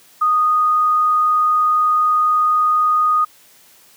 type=tone; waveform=sine; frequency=1238 Hz; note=D#6; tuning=9 cents flat; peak=-12 dBFS; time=0.21-3.25 s; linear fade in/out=10 ms; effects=white hiss -49 dBFS RMS until 3.96 s + high-pass 100 Hz 12 dB/octave